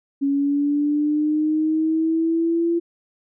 sine linear sweep, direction up, 277.2 to 340.7 Hz, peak -17 dBFS, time 0.21-2.8 s, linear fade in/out 20 ms, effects none

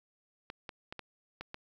clicks, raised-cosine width 0.3 ms, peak -25 dBFS, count 6, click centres 0.501 / 0.692 / 0.925 / 0.993 / 1.41 / 1.544 s, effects 10-bit

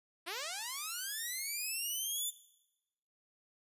5% pulse linear sweep, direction up, 315.3 to 3560 Hz, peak -27 dBFS, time 0.26-2.31 s, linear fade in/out 20 ms, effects noise-tail reverb RT60 0.9 s tail -17 dB re dry + resampled to 32000 Hz

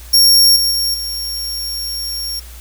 sawtooth tone with level steps, 5530 Hz, F8, 18 cents flat, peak -4 / -10 / -12 / -18 dBFS, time 0.13-2.4 s, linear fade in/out 10 ms, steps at 0.56 / 0.71 / 0.94 s, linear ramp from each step 2 ms, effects added 60 Hz sine -33 dBFS peak until 2.6 s + white hiss -40 dBFS RMS until 2.6 s

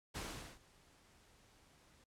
pink noise with ADSR envelope, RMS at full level -43 dBFS, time 0.14-2.04 s, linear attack 21 ms, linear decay 420 ms, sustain -24 dB, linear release 3 ms, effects noise-tail reverb RT60 0.1 s tail -25 dB re dry + low-pass 10000 Hz 12 dB/octave

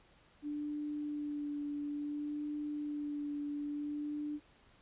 sine tone with vibrato, 293.7 Hz, D4, in tune, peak -36 dBFS, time 0.42-4.4 s, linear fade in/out 50 ms, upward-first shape sine, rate 0.58 Hz, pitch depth 17 cents each way, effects pink hiss -65 dBFS RMS until 4.81 s + resampled to 8000 Hz

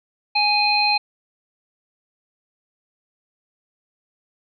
harmonic tone, 830.6 Hz, G#5, in tune, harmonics 1 / 3 / 5, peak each -20 / -20 / -20 dBFS, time 0.35-0.98 s, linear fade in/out 10 ms, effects none

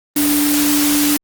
sine tone in noise, 292.4 Hz, D4, 7 cents flat, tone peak -14 dBFS, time 0.16-1.17 s, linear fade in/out 5 ms, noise white, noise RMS -18 dBFS, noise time 0.16-1.17 s, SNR +1 dB, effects Opus 24 kbps

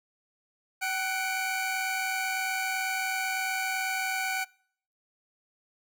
45% pulse tone cluster, 764 / 1485 / 2244 / 2362 Hz, G5 / F#6 / C#7 / D7, -45 / +6 / +21 / +9 cents, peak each -33 / -32 / -36 / -35 dBFS, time 0.81-4.45 s, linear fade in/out 20 ms, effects noise-tail reverb RT60 0.6 s tail -25 dB re dry

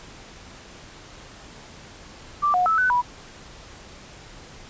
sine tone with pitch steps, 1174 / 725 / 1309 / 1502 / 979 Hz, D6 / F#5 / E6 / F#6 / B5, -1 / -35 / -13 / +26 / -15 cents, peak -17 dBFS, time 2.42-3.02 s, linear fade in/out 20 ms, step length 120 ms, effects pink hiss -44 dBFS RMS until 4.69 s + resampled to 16000 Hz

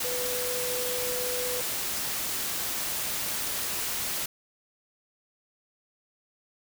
sine tone in noise, 497 Hz, B4, 11 cents sharp, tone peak -32 dBFS, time 0.04-1.61 s, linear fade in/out 5 ms, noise white, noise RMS -31 dBFS, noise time 0-4.26 s, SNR -4 dB, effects none

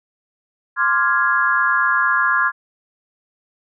sine chord, D half-diminished seventh, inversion third, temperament equal, 1046.5 / 1174.7 / 1396.9 / 1661.2 Hz, C6 / D6 / F6 / Ab6, 0 / 0 / 0 / 0 cents, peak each -20 / -23 / -19 / -18 dBFS, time 0.76-2.52 s, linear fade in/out 50 ms, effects none

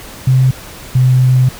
sine tone pair in turn, 130 / 128.06 Hz, C3 / C3, -11 / -37 cents, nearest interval unison, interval 26 cents, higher first, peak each -6 dBFS, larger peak neither, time 0.27-0.51 / 0.95-1.49 s, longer second, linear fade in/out 5 ms, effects pink hiss -32 dBFS RMS until 1.59 s

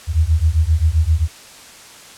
sine beating tone pair, 76 / 83.6 Hz, D#2 / E2, -40 / +25 cents, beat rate 7.6 Hz, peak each -15 dBFS, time 0.07-1.28 s, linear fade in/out 50 ms, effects white hiss -40 dBFS RMS until 2.17 s + low-pass 9000 Hz 12 dB/octave

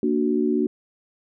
sine chord, Bb augmented, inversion none, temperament equal, 233.1 / 293.7 / 370 Hz, Bb3 / D4 / F#4, 0 / 0 / 0 cents, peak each -23 dBFS, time 0.03-0.67 s, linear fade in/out 2 ms, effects none

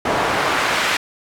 pink noise with band-pass filter sweep, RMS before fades -19 dBFS, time 0.05-0.97 s, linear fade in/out 5 ms, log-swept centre 700 to 2100 Hz, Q 0.82, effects none

